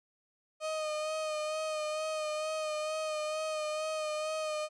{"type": "tone with vibrato", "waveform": "35% pulse", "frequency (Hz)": 619, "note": "D#5", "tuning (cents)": -9, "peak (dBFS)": -31, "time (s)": [0.6, 4.69], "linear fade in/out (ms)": 50, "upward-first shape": "sine", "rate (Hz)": 2.2, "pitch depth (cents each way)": 27, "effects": ["resampled to 22050 Hz"]}